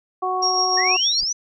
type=harmonic tone; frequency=370 Hz; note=F#4; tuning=in tune; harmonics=1 / 2 / 3; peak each=-27 / -23 / -24 dBFS; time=0.22-0.97 s; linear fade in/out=10 ms
type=tone with tremolo; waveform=sine; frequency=5588 Hz; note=F8; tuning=in tune; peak=-17 dBFS; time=0.42-1.21 s; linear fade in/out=10 ms; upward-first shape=sine; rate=6.6 Hz; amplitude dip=45%
type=exponential sweep; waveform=sine; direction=up; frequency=1788 to 6110 Hz; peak=-20 dBFS; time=0.77-1.33 s; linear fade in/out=10 ms
type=noise with exponential growth; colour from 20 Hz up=brown; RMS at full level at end=-35 dBFS; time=1.13-1.24 s; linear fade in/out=5 ms; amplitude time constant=22 ms
effects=none